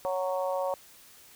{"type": "harmonic tone", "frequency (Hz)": 185, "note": "F#3", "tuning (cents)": 0, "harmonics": [3, 4, 5, 6], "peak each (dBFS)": [-29, -35, -35, -39], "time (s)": [0.05, 0.74], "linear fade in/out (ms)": 0, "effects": ["white hiss -54 dBFS RMS until 1.35 s"]}